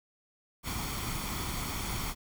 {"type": "noise with comb filter", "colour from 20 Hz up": "pink", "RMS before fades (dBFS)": -35, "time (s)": [0.63, 2.15], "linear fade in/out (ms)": 50, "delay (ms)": 0.9, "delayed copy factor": 0.55, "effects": []}